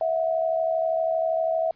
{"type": "tone pair together", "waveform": "sine", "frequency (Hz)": [650, 722.6], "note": ["E5", "F#5"], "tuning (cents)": [-24, -41], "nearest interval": "major second", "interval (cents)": 183, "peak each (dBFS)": [-22, -28], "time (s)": [0.01, 1.71], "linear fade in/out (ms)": 2, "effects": ["pink hiss -62 dBFS RMS until 1.75 s", "resampled to 11025 Hz"]}